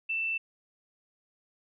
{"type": "tone", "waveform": "sine", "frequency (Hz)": 2665, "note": "E7", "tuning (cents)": 18, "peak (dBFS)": -28, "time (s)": [0.09, 0.38], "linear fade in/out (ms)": 10, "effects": []}